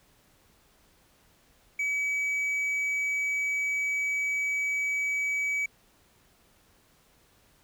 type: tone with hard clipping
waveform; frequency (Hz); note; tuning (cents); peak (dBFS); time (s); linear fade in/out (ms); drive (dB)
sine; 2280; C#7; +48; -27; 1.79-5.66; 5; 3
effects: pink hiss -63 dBFS RMS until 7.63 s